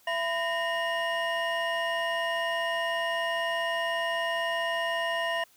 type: tone cluster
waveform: triangle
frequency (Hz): 671 / 1001 / 1841 / 2858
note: E5 / B5 / A#6 / F7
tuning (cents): +31 / +23 / -22 / +39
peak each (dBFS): -28 / -32 / -29 / -34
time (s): 0.07-5.44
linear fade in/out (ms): 5
effects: tanh soft clip ceiling -18 dBFS + white hiss -61 dBFS RMS until 5.56 s